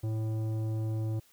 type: tone with tanh clipping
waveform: triangle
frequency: 110 Hz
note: A2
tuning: in tune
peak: -31 dBFS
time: 0.03-1.2 s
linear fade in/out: 10 ms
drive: 16 dB
effects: white hiss -63 dBFS RMS until 1.32 s